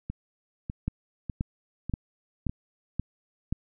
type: two click trains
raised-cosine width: 5 ms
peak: -20 / -15 dBFS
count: 5 / 6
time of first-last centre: 0.1-2.495 / 0.88-3.526 s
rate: 1.67 / 1.89 Hz
effects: none